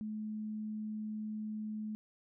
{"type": "tone", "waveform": "sine", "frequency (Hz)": 214.6, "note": "A3", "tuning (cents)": -43, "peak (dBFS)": -37, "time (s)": [0.01, 1.95], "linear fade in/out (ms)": 0, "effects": []}